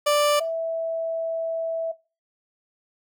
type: tone pair in turn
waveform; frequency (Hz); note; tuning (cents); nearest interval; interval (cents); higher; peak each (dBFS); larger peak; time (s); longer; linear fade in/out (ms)
30% pulse / sine; 588 / 656.1; D5 / E5; +2 / -8; major second; 190; second; -15 / -23; first; 0.06-0.4 / 0.4-1.92; second; 10
effects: noise-tail reverb RT60 0.3 s tail -20 dB re dry